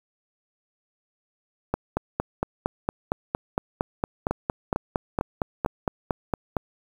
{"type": "two click trains", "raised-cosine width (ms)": 1, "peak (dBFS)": [-10, -9], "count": [4, 22], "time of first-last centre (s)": [[4.31, 5.661], [1.74, 6.568]], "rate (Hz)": [2.22, 4.35], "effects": ["7-bit"]}